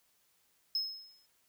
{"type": "tone with exponential decay", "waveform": "triangle", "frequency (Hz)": 5170, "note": "E8", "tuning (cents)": -34, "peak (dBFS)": -27, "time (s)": [0.75, 1.26], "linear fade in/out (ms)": 2, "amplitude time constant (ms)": 110, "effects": ["white hiss -72 dBFS RMS until 1.48 s"]}